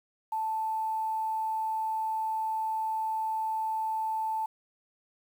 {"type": "tone with quantisation", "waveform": "sine", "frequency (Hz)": 880, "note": "A5", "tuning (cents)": 0, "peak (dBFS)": -28, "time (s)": [0.32, 4.46], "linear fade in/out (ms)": 5, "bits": 9, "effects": []}